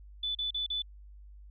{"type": "tone bursts", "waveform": "sine", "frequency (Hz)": 3487, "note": "A7", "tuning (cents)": -16, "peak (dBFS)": -30, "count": 4, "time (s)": [0.23, 0.821], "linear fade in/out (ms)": 5, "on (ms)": 120, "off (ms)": 37, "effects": ["added 50 Hz sine -48 dBFS peak until 1.5 s"]}